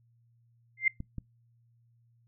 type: tone with exponential growth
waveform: sine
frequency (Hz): 2093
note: C7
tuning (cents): 0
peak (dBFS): -18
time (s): 0.77-0.88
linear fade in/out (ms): 5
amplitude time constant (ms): 22
type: clicks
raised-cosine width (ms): 5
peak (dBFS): -25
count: 2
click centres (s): 1.004 / 1.183
effects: noise-tail reverb RT60 0.2 s tail -24 dB re dry + added 117 Hz sine -63 dBFS peak until 2.27 s